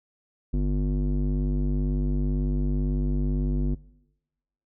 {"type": "tone with low-pass filter", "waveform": "square", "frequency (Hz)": 49, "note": "G1", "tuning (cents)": 0, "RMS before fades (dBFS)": -24, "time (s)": [0.53, 3.75], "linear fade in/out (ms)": 10, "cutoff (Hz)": 270, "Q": 2, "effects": ["noise-tail reverb RT60 1.0 s tail -23 dB re dry"]}